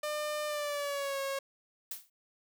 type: tone with pitch glide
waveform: sawtooth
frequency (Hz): 600 to 547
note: D5 to C#5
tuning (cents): +37 to -23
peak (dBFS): -29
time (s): 0.03-1.39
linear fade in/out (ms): 5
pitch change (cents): -160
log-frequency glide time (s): 0.47-1.2
type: noise with exponential decay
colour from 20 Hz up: blue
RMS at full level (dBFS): -35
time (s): 1.91-2.1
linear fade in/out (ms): 5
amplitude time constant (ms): 41
effects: none

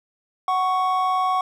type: tone pair together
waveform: triangle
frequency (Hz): 744 / 1108.7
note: F#5 / C#6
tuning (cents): +9 / 0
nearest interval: perfect fifth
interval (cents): 691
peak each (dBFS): -20 / -19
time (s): 0.48-1.41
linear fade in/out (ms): 2
effects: none

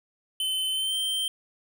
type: tone with pitch glide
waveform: square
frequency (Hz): 3057 to 3132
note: G7 to G7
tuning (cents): -44 to -2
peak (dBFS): -26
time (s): 0.4-1.28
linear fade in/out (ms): 2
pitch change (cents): +42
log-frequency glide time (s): 0.71-0.96
effects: none

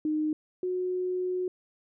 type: tone pair in turn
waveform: sine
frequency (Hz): 307.2 / 365.3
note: D#4 / F#4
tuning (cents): -22 / -22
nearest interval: minor third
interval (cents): 300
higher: second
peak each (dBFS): -25 / -27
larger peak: first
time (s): 0.05-0.33 / 0.63-1.48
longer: second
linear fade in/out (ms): 2
effects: none

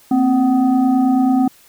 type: tone with frequency modulation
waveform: sine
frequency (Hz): 261.6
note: C4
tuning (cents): 0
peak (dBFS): -11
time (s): 0.11-1.48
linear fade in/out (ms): 5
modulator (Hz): 494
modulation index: 0.72
effects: white hiss -49 dBFS RMS until 1.68 s

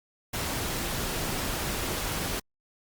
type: noise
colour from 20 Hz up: pink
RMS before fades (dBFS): -31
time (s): 0.33-2.4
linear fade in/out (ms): 10
effects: Opus 48 kbps

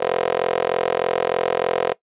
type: tone with high-pass filter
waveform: 15% pulse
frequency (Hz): 43.27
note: F1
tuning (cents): -15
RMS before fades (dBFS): -21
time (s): 0-1.93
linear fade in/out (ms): 10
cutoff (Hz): 530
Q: 5
effects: noise-tail reverb RT60 0.1 s tail -19 dB re dry + resampled to 8000 Hz

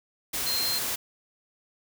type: tone in noise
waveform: sine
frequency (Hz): 4167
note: C8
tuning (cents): -8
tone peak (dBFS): -27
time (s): 0.46-0.79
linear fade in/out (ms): 10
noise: white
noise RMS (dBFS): -30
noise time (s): 0.33-0.96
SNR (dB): 0
effects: none

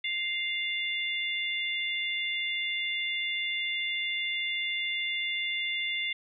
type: harmonic tone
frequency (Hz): 698.5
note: F5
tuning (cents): 0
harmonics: 3 / 4 / 5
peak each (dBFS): -31 / -36 / -34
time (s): 0.04-6.13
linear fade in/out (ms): 5
effects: none

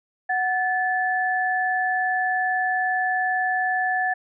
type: tone pair together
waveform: sine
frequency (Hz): 740 / 1738.8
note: F#5 / A6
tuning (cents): 0 / -21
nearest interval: octave + minor third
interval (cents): 1479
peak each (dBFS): -23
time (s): 0.29-4.14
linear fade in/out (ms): 10
effects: none

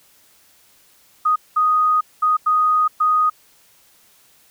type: tone bursts at uneven times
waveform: sine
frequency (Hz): 1244.5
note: D#6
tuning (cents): 0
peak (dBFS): -13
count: 5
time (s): 1.25-1.36 / 1.56-2.01 / 2.22-2.37 / 2.46-2.88 / 3-3.3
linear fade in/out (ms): 10
effects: white hiss -54 dBFS RMS until 4.5 s

